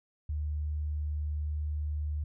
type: tone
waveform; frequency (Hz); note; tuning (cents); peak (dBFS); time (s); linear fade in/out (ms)
sine; 75.1; D2; +39; -30; 0.29-2.24; 5
effects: none